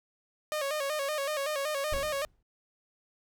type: tone with vibrato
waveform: sawtooth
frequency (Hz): 581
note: D5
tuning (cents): -19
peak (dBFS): -26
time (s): 0.52-2.25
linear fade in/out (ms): 0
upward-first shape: square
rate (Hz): 5.3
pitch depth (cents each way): 84
type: noise with exponential decay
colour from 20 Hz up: brown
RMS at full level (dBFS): -34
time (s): 1.92-2.43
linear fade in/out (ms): 5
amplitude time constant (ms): 110
effects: none